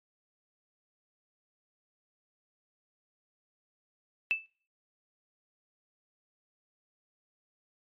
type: tone with exponential decay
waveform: sine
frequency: 2637 Hz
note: E7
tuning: in tune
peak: -21 dBFS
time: 4.31-4.46 s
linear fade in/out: 0 ms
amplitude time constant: 31 ms
effects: noise-tail reverb RT60 0.5 s tail -26 dB re dry + MP3 64 kbps